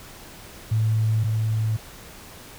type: tone pair in turn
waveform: sine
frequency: 110 / 110 Hz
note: A2 / A2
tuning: 0 / 0 cents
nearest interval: unison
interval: 0 cents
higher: neither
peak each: -18 / -20 dBFS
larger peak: first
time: 0.71-1.24 / 1.24-1.77 s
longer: neither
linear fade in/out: 10 ms
effects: pink hiss -43 dBFS RMS until 2.58 s